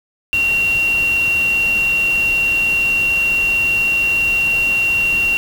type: tone in noise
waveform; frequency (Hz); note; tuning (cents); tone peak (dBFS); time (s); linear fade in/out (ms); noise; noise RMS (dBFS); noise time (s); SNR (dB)
sine; 2749; F7; -28; -13; 0.33-5.37; 0; pink; -30; 0.33-5.37; +14
effects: none

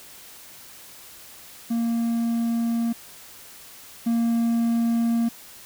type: tone pair in turn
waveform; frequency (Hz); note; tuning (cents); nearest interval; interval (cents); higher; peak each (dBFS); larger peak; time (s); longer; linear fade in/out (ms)
triangle; 232 / 232; A#3 / A#3; -8 / -8; unison; 0; neither; -19 / -17; second; 1.7-2.93 / 4.06-5.29; neither; 10
effects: white hiss -45 dBFS RMS until 5.65 s

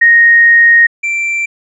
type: tone pair in turn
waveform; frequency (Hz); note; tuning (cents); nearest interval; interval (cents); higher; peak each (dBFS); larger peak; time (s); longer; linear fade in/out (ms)
sine / triangle; 1864.7 / 2349; A#6 / D7; 0 / 0; major third; 400; second; -3 / -11; first; 0.01-0.87 / 1.03-1.46; first; 10
effects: resampled to 22050 Hz

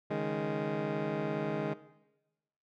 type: chord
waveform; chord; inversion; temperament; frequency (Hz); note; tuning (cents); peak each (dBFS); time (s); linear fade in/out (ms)
15% pulse; C# suspended second; none; just; 138.59 / 155.92 / 207.9; C#3 / D#3 / G#3; 0 / +4 / +2; -34 / -29 / -29; 0.1-1.74; 10
effects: noise-tail reverb RT60 1.0 s tail -17 dB re dry + low-pass 2000 Hz 12 dB/octave

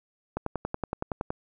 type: click train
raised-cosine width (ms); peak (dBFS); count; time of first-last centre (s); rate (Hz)
1; -15; 11; 0.37-1.305; 10.7
effects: none

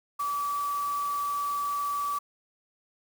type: tone in noise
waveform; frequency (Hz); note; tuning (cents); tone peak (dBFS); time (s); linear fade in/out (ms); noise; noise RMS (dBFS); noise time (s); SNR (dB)
sine; 1151; D6; -35; -27; 0.19-2.19; 10; white; -44; 0.19-2.19; +14
effects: none

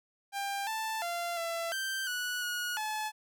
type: tone with pitch steps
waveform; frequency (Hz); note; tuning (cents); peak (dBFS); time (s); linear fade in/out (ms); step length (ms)
sawtooth; 796 / 882 / 690 / 671 / 1564 / 1472 / 1451 / 860; G5 / A5 / F5 / E5 / G6 / F#6 / F#6 / A5; +26 / +4 / -21 / +31 / -4 / -9 / -34 / -40; -29; 0.32-3.12; 50; 350
effects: none

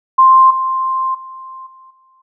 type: tone with level steps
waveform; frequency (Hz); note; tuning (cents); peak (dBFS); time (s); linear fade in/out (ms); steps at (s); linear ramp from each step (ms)
sine; 1049; C6; +4; -4 / -14 / -29 / -39 / -49; 0.18-2.22; 10; 0.5 / 1.14 / 1.66 / 1.9; 10
effects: none

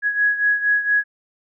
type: beating tone pair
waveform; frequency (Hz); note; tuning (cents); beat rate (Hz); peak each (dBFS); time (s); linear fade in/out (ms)
sine; 1668 / 1672.3; G#6 / G#6; +7 / +12; 4.3; -17 / -22; 0.02-1.04; 50
effects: none

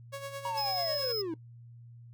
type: tone with tremolo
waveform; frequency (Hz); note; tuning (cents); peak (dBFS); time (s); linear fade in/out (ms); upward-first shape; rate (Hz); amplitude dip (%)
sawtooth; 554.4; C#5; 0; -32; 0.12-1.13; 20; sine; 9.2; 60
type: linear sweep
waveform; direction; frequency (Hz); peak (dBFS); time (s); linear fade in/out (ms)
triangle; down; 964 to 306.9; -30; 0.45-1.34; 2
type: tone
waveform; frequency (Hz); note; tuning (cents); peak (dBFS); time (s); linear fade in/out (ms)
square; 5120; D#8; +49; -33; 0.57-1.22; 10
effects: noise-tail reverb RT60 0.1 s tail -19 dB re dry + added 118 Hz sine -48 dBFS peak until 2.13 s

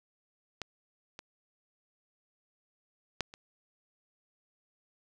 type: clicks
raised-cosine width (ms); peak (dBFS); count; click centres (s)
0.2; -19 / -26 / -13 / -30; 4; 0.617 / 1.191 / 3.207 / 3.339
effects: none

